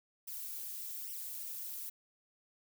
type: noise with flanger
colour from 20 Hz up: violet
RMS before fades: -43 dBFS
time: 0.27-1.9 s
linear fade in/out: 10 ms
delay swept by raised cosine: 0.36 to 4.56 ms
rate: 1.2 Hz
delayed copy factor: +0.85
effects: none